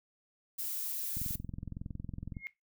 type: noise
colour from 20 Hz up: violet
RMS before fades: -37 dBFS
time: 0.58-1.36 s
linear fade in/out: 10 ms
type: click train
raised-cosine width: 5 ms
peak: -28 dBFS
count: 27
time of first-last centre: 1.17-2.368 s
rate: 21.7 Hz
type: tone with exponential growth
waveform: sine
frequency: 2149 Hz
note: C7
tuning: 46 cents sharp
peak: -34 dBFS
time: 2.34-2.47 s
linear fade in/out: 0 ms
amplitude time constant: 27 ms
effects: noise-tail reverb RT60 0.2 s tail -18 dB re dry